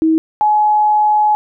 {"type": "tone pair in turn", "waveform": "sine", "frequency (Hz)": [320, 845.9], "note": ["D#4", "G#5"], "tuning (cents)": [49, 32], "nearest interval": "octave + perfect fourth", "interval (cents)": 1683, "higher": "second", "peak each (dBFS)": -9, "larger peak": "neither", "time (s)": [[0.02, 0.18], [0.41, 1.35]], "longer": "second", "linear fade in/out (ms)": 0, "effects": []}